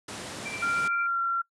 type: low-pass noise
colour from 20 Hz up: pink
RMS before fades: -37 dBFS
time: 0.08-0.88 s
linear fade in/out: 5 ms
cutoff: 10000 Hz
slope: 48 dB/octave
type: tone with tremolo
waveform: sine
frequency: 2349 Hz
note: D7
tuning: in tune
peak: -32 dBFS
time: 0.45-1.07 s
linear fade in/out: 10 ms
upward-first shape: triangle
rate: 13 Hz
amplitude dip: 65%
type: tone with pitch glide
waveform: sine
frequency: 1387 to 1367.9 Hz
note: F6 to F6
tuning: -12 to -36 cents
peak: -24 dBFS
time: 0.62-1.42 s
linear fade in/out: 10 ms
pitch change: -24 cents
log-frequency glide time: 1.04-1.2 s
effects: noise-tail reverb RT60 0.1 s tail -23 dB re dry + high-pass 150 Hz 12 dB/octave